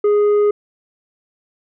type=tone with tanh clipping; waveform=triangle; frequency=414.4 Hz; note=G#4; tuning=4 cents flat; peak=-12 dBFS; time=0.04-0.51 s; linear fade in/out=5 ms; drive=9 dB; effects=none